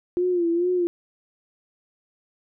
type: tone with vibrato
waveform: sine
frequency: 349.2 Hz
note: F4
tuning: in tune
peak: -19 dBFS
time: 0.17-0.87 s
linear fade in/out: 0 ms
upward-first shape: sine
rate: 2.3 Hz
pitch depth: 71 cents each way
effects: none